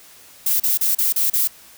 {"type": "noise bursts", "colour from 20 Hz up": "violet", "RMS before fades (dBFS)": -18, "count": 6, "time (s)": [0.46, 1.475], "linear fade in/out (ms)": 5, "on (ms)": 140, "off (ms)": 35, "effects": ["white hiss -46 dBFS RMS until 1.77 s"]}